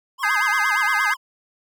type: tone with vibrato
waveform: square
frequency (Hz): 955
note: A#5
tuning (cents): +42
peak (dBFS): -26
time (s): 0.18-1.17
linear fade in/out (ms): 50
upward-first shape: sine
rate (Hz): 8.6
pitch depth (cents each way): 260
type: chord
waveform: triangle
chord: Ab major seventh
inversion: second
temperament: just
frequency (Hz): 1245.9 / 1557.4 / 1661.2 / 2077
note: Eb6 / G6 / Ab6 / C7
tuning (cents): +2 / -12 / 0 / -13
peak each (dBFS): -22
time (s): 0.23-1.14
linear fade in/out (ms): 5
effects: none